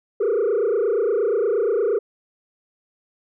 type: tone with frequency modulation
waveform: sine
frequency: 435.1 Hz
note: A4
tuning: 19 cents flat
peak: -15 dBFS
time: 0.2-1.99 s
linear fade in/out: 10 ms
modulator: 28.5 Hz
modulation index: 1.8
effects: tanh soft clip ceiling -16 dBFS